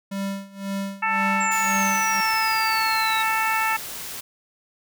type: tone with tremolo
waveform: square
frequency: 196.6 Hz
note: G3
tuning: 5 cents sharp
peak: -25 dBFS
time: 0.11-2.21 s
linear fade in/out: 10 ms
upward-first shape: sine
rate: 1.9 Hz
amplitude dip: 90%
type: harmonic tone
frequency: 442.8 Hz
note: A4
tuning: 11 cents sharp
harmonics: 2 / 3 / 4 / 5 / 6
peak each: -24 / -26 / -27 / -28 / -29 dBFS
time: 1.02-3.77 s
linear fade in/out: 10 ms
type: exponential sweep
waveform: sine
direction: down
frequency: 7459 to 3778 Hz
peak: -28 dBFS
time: 1.4-3.23 s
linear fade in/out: 10 ms
type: noise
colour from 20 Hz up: white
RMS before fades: -34 dBFS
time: 1.51-4.21 s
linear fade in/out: 10 ms
effects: none